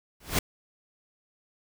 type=noise with exponential growth; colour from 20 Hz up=pink; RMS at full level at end=-20 dBFS; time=0.2-0.39 s; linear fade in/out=5 ms; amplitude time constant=41 ms; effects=none